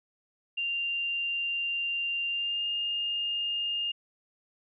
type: tone with pitch glide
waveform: sine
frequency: 2785 to 2824 Hz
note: F7 to F7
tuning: -5 to +19 cents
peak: -28 dBFS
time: 0.57-3.92 s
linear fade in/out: 10 ms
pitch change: +24 cents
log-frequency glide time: 2.28-2.67 s
effects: none